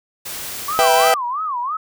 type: noise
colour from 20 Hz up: white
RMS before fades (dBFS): -29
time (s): 0.25-1.12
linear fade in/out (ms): 10
type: tone with vibrato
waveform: sine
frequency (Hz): 1109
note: C#6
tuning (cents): 0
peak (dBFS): -20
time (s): 0.68-1.77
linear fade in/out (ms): 5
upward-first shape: sine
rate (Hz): 3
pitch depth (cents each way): 260
type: chord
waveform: 40% pulse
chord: E minor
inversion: second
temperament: equal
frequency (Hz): 493.9 / 659.3 / 784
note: B4 / E5 / G5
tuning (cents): 0 / 0 / 0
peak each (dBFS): -18 / -16 / -14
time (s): 0.79-1.14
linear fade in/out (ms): 0
effects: none